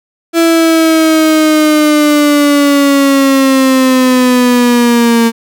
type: linear sweep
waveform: 35% pulse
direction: down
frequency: 334.1 to 229 Hz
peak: -4 dBFS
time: 0.33-5.32 s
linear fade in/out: 50 ms
effects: none